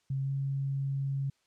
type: tone with pitch glide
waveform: sine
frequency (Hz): 135.2 to 137.33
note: C#3 to C#3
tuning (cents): -43 to -16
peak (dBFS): -29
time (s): 0.1-1.3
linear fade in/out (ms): 5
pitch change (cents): +27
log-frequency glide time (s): 0.2-0.31
effects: white hiss -73 dBFS RMS until 1.46 s + low-pass 7000 Hz 12 dB/octave